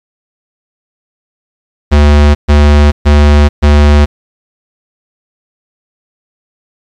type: tone bursts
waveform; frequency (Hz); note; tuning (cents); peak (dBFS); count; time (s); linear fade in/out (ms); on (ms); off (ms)
square; 73.42; D2; 0; -3; 4; 1.91-4.06; 20; 440; 130
effects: low-pass 5000 Hz 12 dB/octave + 7-bit